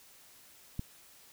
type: click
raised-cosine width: 5 ms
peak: -22 dBFS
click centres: 0.794 s
effects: white hiss -58 dBFS RMS until 1.32 s